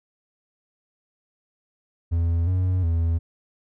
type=tone with pitch steps; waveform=triangle; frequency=84.2 / 91.9 / 83.1 Hz; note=E2 / F#2 / E2; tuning=+37 / -11 / +15 cents; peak=-17 dBFS; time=2.11-3.19 s; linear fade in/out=20 ms; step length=360 ms; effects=none